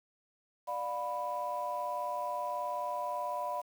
sine chord, B diminished, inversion first, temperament just, 592.7 / 711.2 / 987.8 Hz, D5 / F5 / B5, +16 / +31 / 0 cents, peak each -38 / -38 / -35 dBFS, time 0.67-3.62 s, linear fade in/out 20 ms, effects tanh soft clip ceiling -25 dBFS + 9-bit

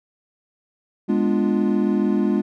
triangle chord, G# diminished seventh, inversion none, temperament equal, 207.7 / 246.9 / 293.7 / 349.2 Hz, G#3 / B3 / D4 / F4, 0 / 0 / 0 / 0 cents, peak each -18 / -22 / -22 / -22 dBFS, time 1.08-2.42 s, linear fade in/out 20 ms, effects none

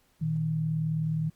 sine tone pair together, 117.9 / 157.38 Hz, A#2 / D#3, +20 / +20 cents, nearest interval perfect fourth, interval 500 cents, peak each -35 / -26 dBFS, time 0.21-1.3 s, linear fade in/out 10 ms, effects pink hiss -67 dBFS RMS until 1.35 s + Opus 48 kbps

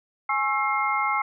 sine tone cluster, 834 / 1086 / 1324 / 2125 Hz, G#5 / C#6 / E6 / C7, +7 / -36 / +7 / +26 cents, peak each -27 dBFS, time 0.29-1.22 s, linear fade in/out 5 ms, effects none

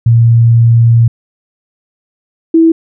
sine tone pair in turn, 116.3 / 327 Hz, A#2 / E4, -4 / -14 cents, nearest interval octave + tritone, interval 1790 cents, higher second, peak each -3 dBFS, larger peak neither, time 0.06-1.08 / 2.54-2.72 s, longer first, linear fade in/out 5 ms, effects none

